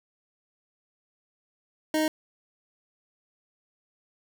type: tone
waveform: 25% pulse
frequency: 311.2 Hz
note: D#4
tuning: in tune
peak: -19 dBFS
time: 1.94-2.08 s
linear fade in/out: 2 ms
effects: none